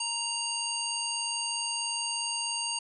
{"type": "harmonic tone with a mistuned harmonic", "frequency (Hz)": 932.3, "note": "A#5", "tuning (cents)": 0, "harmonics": [1, 3, 5, 7, 9], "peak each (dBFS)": [-38, -35, -35, -39, -35], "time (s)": [0, 2.79], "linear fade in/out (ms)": 5, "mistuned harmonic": 9, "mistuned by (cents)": 49, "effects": []}